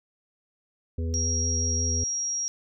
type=harmonic tone; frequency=82.41 Hz; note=E2; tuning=in tune; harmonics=1 / 3 / 5 / 6; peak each=-26 / -36 / -40 / -42 dBFS; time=0.98-2.04 s; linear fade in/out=5 ms
type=tone; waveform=sine; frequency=5650 Hz; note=F8; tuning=19 cents sharp; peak=-26 dBFS; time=1.14-2.48 s; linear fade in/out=0 ms
effects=none